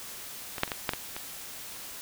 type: clicks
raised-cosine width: 0.3 ms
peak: -18 / -7 / -22 / -14 / -9 / -14 / -20 dBFS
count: 7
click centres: 0.582 / 0.634 / 0.678 / 0.718 / 0.892 / 0.935 / 1.165 s
effects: white hiss -42 dBFS RMS until 2.01 s